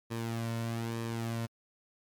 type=tone with flanger; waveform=sawtooth; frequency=115.2 Hz; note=A#2; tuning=20 cents flat; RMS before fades=-35 dBFS; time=0.1-1.47 s; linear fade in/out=20 ms; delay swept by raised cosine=1.4 to 2.5 ms; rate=1.1 Hz; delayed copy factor=-0.55; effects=MP3 96 kbps